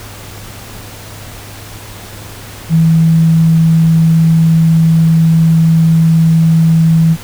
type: tone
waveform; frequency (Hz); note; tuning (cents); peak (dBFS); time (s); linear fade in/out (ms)
sine; 162.7; E3; -22; -5; 2.69-7.17; 50
effects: added 103 Hz sine -32 dBFS peak until 7.23 s + pink hiss -31 dBFS RMS until 7.23 s